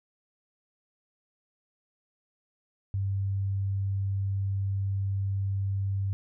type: tone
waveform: sine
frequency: 98 Hz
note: G2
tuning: in tune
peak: -26 dBFS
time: 2.94-6.13 s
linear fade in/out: 0 ms
effects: none